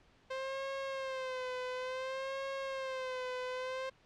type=tone with vibrato; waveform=sawtooth; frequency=523.3 Hz; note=C5; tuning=in tune; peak=-33 dBFS; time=0.3-3.9 s; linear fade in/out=10 ms; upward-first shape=sine; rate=0.57 Hz; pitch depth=64 cents each way; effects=pink hiss -66 dBFS RMS until 4.05 s + low-pass 4000 Hz 12 dB/octave